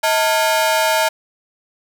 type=ring-modulated tone; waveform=sawtooth; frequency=767 Hz; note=G5; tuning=38 cents flat; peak=-7 dBFS; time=0.03-1.09 s; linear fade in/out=10 ms; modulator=130 Hz; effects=none